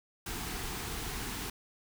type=band-stop noise; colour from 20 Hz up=pink; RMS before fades=-38 dBFS; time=0.26-1.5 s; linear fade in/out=5 ms; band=480 to 680 Hz; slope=96 dB/octave; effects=none